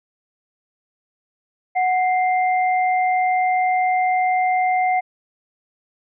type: tone pair together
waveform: sine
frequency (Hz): 739.3 / 2093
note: F#5 / C7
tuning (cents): -2 / 0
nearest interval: octave + tritone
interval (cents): 1802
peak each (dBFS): -16 / -25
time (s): 1.75-5.01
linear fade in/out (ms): 20
effects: none